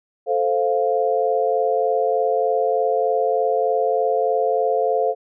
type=chord; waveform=sine; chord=F major; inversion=first; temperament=equal; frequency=440 / 523.3 / 698.5 Hz; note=A4 / C5 / F5; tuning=0 / 0 / 0 cents; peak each=-21 dBFS; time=0.26-5.15 s; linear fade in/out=50 ms; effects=none